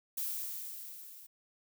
violet noise with level ramp, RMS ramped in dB -35 to -53 dBFS, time 0.17-1.27 s, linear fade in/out 10 ms, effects none

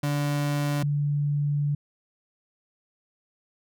35% pulse / sine tone pair in turn, 145.2 / 145.2 Hz, D3 / D3, -19 / -19 cents, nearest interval unison, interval 0 cents, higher neither, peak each -22 dBFS, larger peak neither, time 0.03-0.83 / 0.83-1.75 s, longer second, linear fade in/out 5 ms, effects none

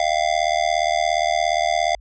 square tone with amplitude modulation, 692 Hz, F5, 16 cents flat, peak -14 dBFS, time 0-1.95 s, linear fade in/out 2 ms, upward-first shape sine, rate 77.2 Hz, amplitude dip 100%, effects added 50 Hz sine -42 dBFS peak until 2 s + resampled to 16000 Hz

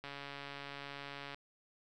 click train, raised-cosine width 0.3 ms, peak -29 dBFS, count 185, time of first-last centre 0.04-1.345 s, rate 141 Hz, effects none

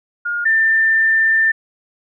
sine tone pair in turn, 1422 / 1788.3 Hz, F6 / A6, +31 / +28 cents, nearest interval major third, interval 397 cents, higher second, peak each -18 / -11 dBFS, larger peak second, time 0.25-0.45 / 0.45-1.52 s, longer second, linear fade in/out 10 ms, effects none

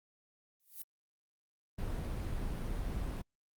violet noise with exponential growth, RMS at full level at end -40 dBFS, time 0.6-0.82 s, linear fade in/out 2 ms, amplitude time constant 47 ms
brown noise, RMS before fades -37 dBFS, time 1.78-3.22 s, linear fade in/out 10 ms
effects Opus 32 kbps

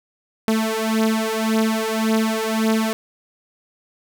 sawtooth beating tone pair, 220 / 221.8 Hz, A3 / A3, 0 / +14 cents, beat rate 1.8 Hz, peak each -17 dBFS, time 0.48-2.93 s, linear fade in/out 0 ms, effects none

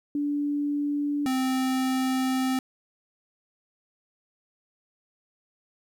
sine / square tone pair in turn, 290 / 260.2 Hz, D4 / C4, -22 / -9 cents, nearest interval major second, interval 187 cents, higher first, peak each -24 dBFS, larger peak neither, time 0.15-1.26 / 1.26-2.59 s, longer second, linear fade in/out 2 ms, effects 11-bit

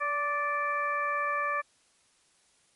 harmonic tone with a mistuned harmonic, 585 Hz, D5, 7 cents flat, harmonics 1 / 2 / 3 / 4, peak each -36 / -29 / -33 / -37 dBFS, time 0-1.62 s, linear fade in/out 20 ms, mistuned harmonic 1, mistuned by -20 cents, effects white hiss -66 dBFS RMS until 2.75 s + MP3 48 kbps

